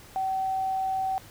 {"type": "tone", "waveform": "sine", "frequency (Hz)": 764, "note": "G5", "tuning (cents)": -45, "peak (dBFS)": -25, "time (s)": [0.16, 1.18], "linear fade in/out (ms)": 0, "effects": ["added 106 Hz sine -58 dBFS peak until 1.3 s", "pink hiss -50 dBFS RMS until 1.3 s"]}